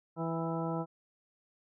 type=harmonic tone with a mistuned harmonic; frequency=164.81 Hz; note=E3; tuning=in tune; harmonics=1 / 2 / 3 / 4 / 5 / 6 / 8; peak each=-35 / -38 / -40 / -41 / -42 / -43 / -44 dBFS; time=0.16-0.86 s; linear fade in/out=50 ms; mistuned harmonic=5; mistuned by=-17 cents; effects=none